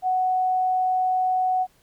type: tone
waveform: sine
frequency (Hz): 742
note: F#5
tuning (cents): +5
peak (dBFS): -19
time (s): 0.02-1.67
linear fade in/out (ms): 50
effects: pink hiss -61 dBFS RMS until 1.82 s